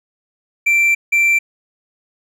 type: tone bursts at uneven times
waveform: triangle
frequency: 2349 Hz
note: D7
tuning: in tune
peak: -9 dBFS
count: 2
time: 0.66-0.95 / 1.12-1.39 s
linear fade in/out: 10 ms
effects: none